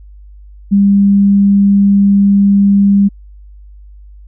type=tone; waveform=sine; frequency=199.7 Hz; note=G3; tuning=32 cents sharp; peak=-5 dBFS; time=0.71-3.09 s; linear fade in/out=20 ms; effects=added 50 Hz sine -33 dBFS peak until 4.27 s